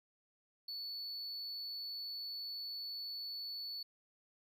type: tone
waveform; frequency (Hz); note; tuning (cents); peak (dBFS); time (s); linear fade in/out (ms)
triangle; 4446; C#8; +4; -40; 0.68-3.83; 5
effects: none